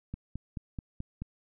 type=click train; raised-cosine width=5 ms; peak=-24 dBFS; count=6; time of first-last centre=0.14-1.22 s; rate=4.63 Hz; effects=none